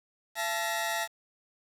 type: tone cluster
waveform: sawtooth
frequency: 677 / 873 / 1894 Hz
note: E5 / A5 / A#6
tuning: +46 / -14 / +27 cents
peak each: -30 dBFS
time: 0.35-1.08 s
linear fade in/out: 50 ms
effects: resampled to 32000 Hz + 8-bit